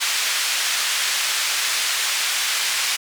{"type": "band-pass noise", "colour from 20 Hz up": "pink", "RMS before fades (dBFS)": -22, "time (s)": [0, 2.97], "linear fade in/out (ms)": 20, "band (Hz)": [1900, 8700], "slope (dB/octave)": 12, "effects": []}